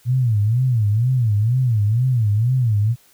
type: tone with vibrato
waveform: sine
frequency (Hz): 115.6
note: A#2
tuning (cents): -14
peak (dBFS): -14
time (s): 0.05-2.96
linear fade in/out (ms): 50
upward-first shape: sine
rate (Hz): 2.1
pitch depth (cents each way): 210
effects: white hiss -54 dBFS RMS until 3.13 s